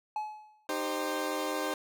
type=tone with exponential decay; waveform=triangle; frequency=853 Hz; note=G#5; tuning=46 cents sharp; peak=-27 dBFS; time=0.16-0.67 s; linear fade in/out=2 ms; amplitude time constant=110 ms
type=chord; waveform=20% pulse; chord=C minor; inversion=first; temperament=equal with one note detuned; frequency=306.3 / 392 / 523.3 Hz; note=Eb4 / G4 / C5; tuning=-27 / 0 / 0 cents; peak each=-30 / -32 / -30 dBFS; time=0.69-1.74 s; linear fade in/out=2 ms
effects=none